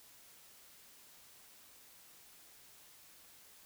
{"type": "silence", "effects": ["white hiss -60 dBFS RMS until 3.65 s"]}